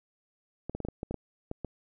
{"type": "clicks", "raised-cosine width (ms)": 2, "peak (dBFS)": -21, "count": 10, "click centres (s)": [0.696, 0.75, 0.803, 0.85, 0.886, 1.031, 1.11, 1.143, 1.514, 1.647], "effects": []}